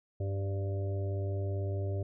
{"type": "harmonic tone with a mistuned harmonic", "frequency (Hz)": 98, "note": "G2", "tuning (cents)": 0, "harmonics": [1, 3, 4, 5, 6, 7], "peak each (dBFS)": [-31, -47, -41, -52, -43, -52], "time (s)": [0.2, 2.03], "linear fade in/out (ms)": 5, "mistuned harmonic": 5, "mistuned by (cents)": 46, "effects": []}